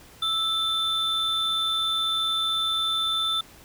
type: tone pair together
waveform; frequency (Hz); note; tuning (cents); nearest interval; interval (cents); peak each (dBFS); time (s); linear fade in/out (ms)
triangle; 1318.5 / 3538; E6 / A7; 0 / +9; octave + perfect fourth; 1709; -28 / -22; 0.22-3.41; 5
effects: pink hiss -50 dBFS RMS until 3.64 s